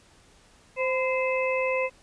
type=harmonic tone with a mistuned harmonic; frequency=520 Hz; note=C5; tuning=11 cents flat; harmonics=1 / 2 / 4 / 5; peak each=-25 / -32 / -32 / -31 dBFS; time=0.76-1.9 s; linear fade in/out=50 ms; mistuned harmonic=2; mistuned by=-46 cents; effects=pink hiss -57 dBFS RMS until 2.02 s + resampled to 22050 Hz